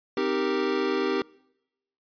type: chord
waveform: square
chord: C minor seventh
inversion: none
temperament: equal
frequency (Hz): 261.6 / 311.1 / 392 / 466.2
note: C4 / Eb4 / G4 / Bb4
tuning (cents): 0 / 0 / 0 / 0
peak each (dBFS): -32 / -32 / -27 / -32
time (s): 0.17-1.22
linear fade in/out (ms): 2
effects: noise-tail reverb RT60 0.9 s tail -25 dB re dry + resampled to 11025 Hz